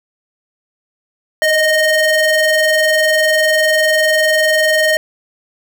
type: ring-modulated tone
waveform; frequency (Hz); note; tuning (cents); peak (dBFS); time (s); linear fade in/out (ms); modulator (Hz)
square; 615; D#5; -20; -8; 1.42-4.97; 0; 1240
effects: none